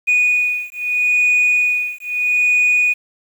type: beating tone pair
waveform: sine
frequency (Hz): 2469 / 2469.78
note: D#7 / D#7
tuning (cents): -14 / -13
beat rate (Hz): 0.78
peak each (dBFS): -15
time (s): 0.07-2.94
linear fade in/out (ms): 20
effects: tanh soft clip ceiling -9 dBFS + 7-bit